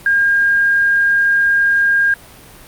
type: tone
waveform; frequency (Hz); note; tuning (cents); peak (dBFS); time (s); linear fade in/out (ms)
sine; 1614; G#6; -50; -10; 0.06-2.14; 2
effects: pink hiss -40 dBFS RMS until 2.67 s + Opus 48 kbps